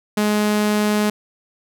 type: tone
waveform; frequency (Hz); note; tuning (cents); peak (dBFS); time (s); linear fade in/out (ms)
sawtooth; 210; G#3; +19; -12; 0.17-1.1; 5
effects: none